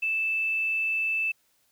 sine tone with quantisation, 2637 Hz, E7, in tune, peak -24 dBFS, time 0.02-1.32 s, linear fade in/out 10 ms, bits 9, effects white hiss -68 dBFS RMS until 1.71 s

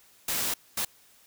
white noise bursts at uneven times, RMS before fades -29 dBFS, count 2, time 0.28-0.54 / 0.77-0.85 s, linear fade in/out 5 ms, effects white hiss -59 dBFS RMS until 1.26 s

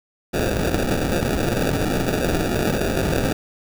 white noise with sample-and-hold, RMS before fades -21 dBFS, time 0.33-3.33 s, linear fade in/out 5 ms, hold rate 1050 Hz, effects none

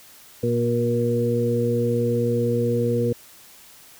harmonic tone with a mistuned harmonic, 118.9 Hz, A#2, 35 cents sharp, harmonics 1 / 2 / 3 / 4, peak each -24 / -25 / -29 / -22 dBFS, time 0.43-3.13 s, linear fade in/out 5 ms, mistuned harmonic 3, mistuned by +16 cents, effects white hiss -48 dBFS RMS until 3.99 s

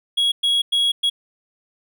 triangle tone bursts at uneven times, 3322 Hz, G#7, in tune, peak -14 dBFS, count 4, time 0.17-0.32 / 0.43-0.62 / 0.72-0.92 / 1.03-1.1 s, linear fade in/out 10 ms, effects none

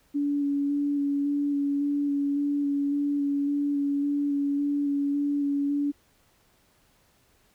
sine tone with vibrato, 285.1 Hz, C#4, 49 cents sharp, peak -23 dBFS, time 0.14-5.92 s, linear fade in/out 20 ms, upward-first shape square, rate 1.8 Hz, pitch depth 12 cents each way, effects pink hiss -64 dBFS RMS until 7.54 s

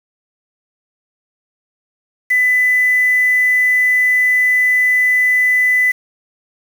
sine tone with quantisation, 2000 Hz, B6, 21 cents sharp, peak -10 dBFS, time 2.3-5.92 s, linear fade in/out 10 ms, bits 5, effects none

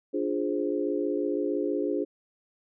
sine chord, D half-diminished seventh, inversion none, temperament equal, 293.7 / 349.2 / 415.3 / 523.3 Hz, D4 / F4 / Ab4 / C5, 0 / 0 / 0 / 0 cents, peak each -30 / -31 / -30 / -34 dBFS, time 0.13-2.05 s, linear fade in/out 20 ms, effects none

